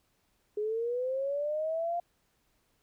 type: linear sweep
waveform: sine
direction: up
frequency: 413.6 to 700 Hz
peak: -29 dBFS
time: 0.57-2 s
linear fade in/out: 5 ms
effects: pink hiss -73 dBFS RMS until 2.82 s